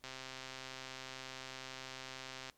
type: click train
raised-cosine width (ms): 0.2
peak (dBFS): -28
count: 323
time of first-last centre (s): 0.04-2.498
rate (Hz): 131
effects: pink hiss -72 dBFS RMS until 2.57 s + MP3 96 kbps